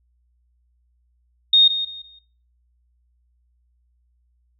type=tone with echo; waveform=sine; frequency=3700 Hz; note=A#7; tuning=14 cents flat; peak=-10 dBFS; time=1.53-1.68 s; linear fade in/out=5 ms; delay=170 ms; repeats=3; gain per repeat=-12 dB; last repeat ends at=2.19 s; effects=noise-tail reverb RT60 0.5 s tail -22 dB re dry + added 60 Hz sine -61 dBFS peak until 4.59 s